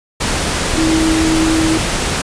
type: tone in noise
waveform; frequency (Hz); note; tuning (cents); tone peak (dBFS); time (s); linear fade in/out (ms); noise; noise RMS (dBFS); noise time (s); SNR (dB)
sine; 320.3; E4; -50; -12; 0.77-1.78; 10; pink; -17; 0.2-2.22; +2
effects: resampled to 22050 Hz